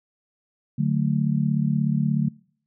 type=chord; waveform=sine; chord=D major; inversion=none; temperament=just; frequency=146.83 / 183.54 / 220.2 Hz; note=D3 / F#3 / A3; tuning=0 / -14 / +2 cents; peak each=-22 / -25 / -25 dBFS; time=0.78-2.29 s; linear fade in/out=10 ms; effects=noise-tail reverb RT60 0.6 s tail -26 dB re dry